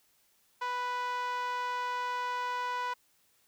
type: tone with band-pass filter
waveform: 5% pulse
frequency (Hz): 493.9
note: B4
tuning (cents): 0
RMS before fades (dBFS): -34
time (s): 0.61-2.94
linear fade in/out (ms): 10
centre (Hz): 1000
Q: 2.8
effects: white hiss -69 dBFS RMS until 3.47 s